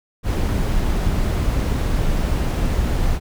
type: noise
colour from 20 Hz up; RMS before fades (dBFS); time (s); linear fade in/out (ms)
brown; -19; 0.23-3.2; 50
effects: none